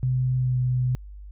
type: tone with pitch glide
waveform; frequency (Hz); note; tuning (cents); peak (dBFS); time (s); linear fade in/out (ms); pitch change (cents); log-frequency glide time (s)
sine; 128 to 126.16; C3 to B2; -38 to +37; -20; 0.03-0.95; 0; -25; 0.37-0.56
effects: added 50 Hz sine -38 dBFS peak until 1.31 s